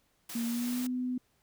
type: high-pass noise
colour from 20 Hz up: white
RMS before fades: -42 dBFS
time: 0.29-0.87 s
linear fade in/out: 5 ms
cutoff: 140 Hz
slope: 96 dB/octave
type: tone with pitch glide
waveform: sine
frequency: 233.1 to 251.3 Hz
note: A#3 to B3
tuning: 0 to +30 cents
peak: -30 dBFS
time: 0.35-1.18 s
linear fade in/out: 5 ms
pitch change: +130 cents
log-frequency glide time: 0.45-0.84 s
effects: pink hiss -72 dBFS RMS until 1.42 s